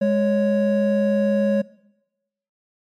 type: tone pair together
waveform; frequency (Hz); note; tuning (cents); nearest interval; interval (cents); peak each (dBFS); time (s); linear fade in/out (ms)
triangle; 206.9 / 554.4; G#3 / C#5; -6 / 0; octave + perfect fourth; 1706; -17; 0.01-1.62; 10
effects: noise-tail reverb RT60 0.9 s tail -21 dB re dry + MP3 96 kbps